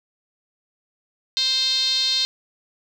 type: tone with band-pass filter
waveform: 5% pulse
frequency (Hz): 524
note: C5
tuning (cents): +2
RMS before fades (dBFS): -21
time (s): 1.37-2.25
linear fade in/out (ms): 0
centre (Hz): 4000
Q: 8.2
effects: none